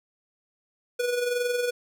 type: tone with amplitude modulation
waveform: square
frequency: 488 Hz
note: B4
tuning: 21 cents flat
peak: -23 dBFS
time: 0.99-1.71 s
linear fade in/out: 10 ms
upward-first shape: sine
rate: 21.8 Hz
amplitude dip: 50%
effects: none